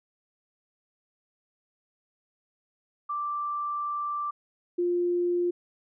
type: tone pair in turn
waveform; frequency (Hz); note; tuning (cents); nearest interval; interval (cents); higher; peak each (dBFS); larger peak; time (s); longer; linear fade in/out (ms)
sine; 1174.7 / 351.3; D6 / F4; 0 / +10; octave + major sixth; 2090; first; -28 / -23; second; 3.09-4.31 / 4.78-5.51; first; 10
effects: none